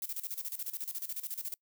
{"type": "noise with tremolo", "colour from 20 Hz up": "violet", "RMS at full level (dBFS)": -37, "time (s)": [0.02, 1.54], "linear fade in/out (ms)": 2, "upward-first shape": "square", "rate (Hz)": 14, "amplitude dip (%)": 80, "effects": ["noise-tail reverb RT60 0.1 s tail -25 dB re dry"]}